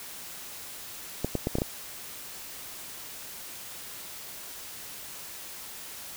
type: clicks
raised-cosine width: 2 ms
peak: -13 dBFS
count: 6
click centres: 1.246 / 1.353 / 1.471 / 1.554 / 1.585 / 1.619 s
effects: white hiss -42 dBFS RMS until 6.16 s